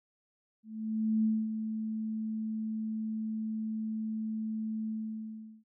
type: tone with ADSR envelope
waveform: sine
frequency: 219 Hz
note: A3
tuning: 8 cents flat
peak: -24 dBFS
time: 0.63-5.64 s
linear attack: 610 ms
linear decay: 240 ms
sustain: -8 dB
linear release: 750 ms
effects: none